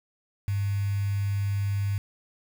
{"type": "tone with quantisation", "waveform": "sine", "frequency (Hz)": 100, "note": "G2", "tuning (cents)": 35, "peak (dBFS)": -24, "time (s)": [0.48, 1.98], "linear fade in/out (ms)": 0, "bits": 7, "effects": []}